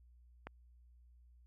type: click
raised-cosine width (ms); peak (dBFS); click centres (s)
0.5; -29; 0.47
effects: added 60 Hz sine -60 dBFS peak until 1.46 s